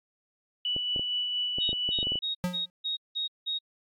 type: tone with tremolo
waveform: sine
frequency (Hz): 2960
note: F#7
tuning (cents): 0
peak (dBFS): -26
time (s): 0.65-2.19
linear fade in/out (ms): 2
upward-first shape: sine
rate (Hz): 4.3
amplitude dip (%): 30
type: clicks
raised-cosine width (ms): 2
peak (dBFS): -24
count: 12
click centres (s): 0.764 / 0.962 / 0.995 / 1.585 / 1.692 / 1.73 / 1.89 / 1.988 / 2.029 / 2.07 / 2.12 / 2.156
type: tone bursts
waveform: sine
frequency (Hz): 3760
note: A#7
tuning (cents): +14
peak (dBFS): -28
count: 7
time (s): 1.6-3.59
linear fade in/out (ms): 20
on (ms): 130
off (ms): 180
type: tone with exponential decay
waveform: square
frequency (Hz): 179.5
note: F3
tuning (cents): +48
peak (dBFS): -24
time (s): 2.44-2.7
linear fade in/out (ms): 0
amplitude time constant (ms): 55
effects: AAC 64 kbps